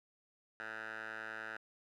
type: tone with band-pass filter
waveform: 10% pulse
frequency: 110 Hz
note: A2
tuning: in tune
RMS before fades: -45 dBFS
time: 0.6-1.57 s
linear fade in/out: 0 ms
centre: 1500 Hz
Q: 3.6
effects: none